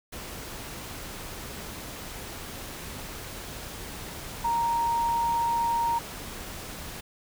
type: tone in noise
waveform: sine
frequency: 932.3 Hz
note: A#5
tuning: in tune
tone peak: -23 dBFS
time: 4.44-5.99 s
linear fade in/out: 10 ms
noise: pink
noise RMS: -39 dBFS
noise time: 0.12-7.01 s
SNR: +13 dB
effects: none